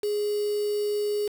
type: tone with quantisation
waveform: sine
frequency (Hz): 415.3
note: G#4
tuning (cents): 0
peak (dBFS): -24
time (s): 0.03-1.28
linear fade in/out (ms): 5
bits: 6
effects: none